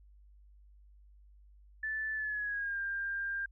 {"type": "tone with pitch glide", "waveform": "sine", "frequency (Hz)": [1751, 1596.4], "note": ["A6", "G6"], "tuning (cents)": [-9, 31], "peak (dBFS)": -33, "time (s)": [1.83, 3.46], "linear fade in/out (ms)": 5, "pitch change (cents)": -160, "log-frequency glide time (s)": [2.14, 2.79], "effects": ["added 50 Hz sine -56 dBFS peak until 3.51 s"]}